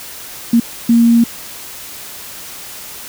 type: tone bursts at uneven times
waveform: sine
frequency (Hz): 233.1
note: A#3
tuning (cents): 0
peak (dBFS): -6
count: 2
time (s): 0.53-0.6 / 0.89-1.24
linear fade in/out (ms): 5
effects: white hiss -31 dBFS RMS until 3.08 s